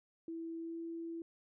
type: tone with pitch glide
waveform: sine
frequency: 329.6 to 332.5 Hz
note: E4 to E4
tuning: 0 to +15 cents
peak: -40 dBFS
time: 0.28-1.22 s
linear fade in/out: 2 ms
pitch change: +15 cents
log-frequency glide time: 0.58-0.78 s
effects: none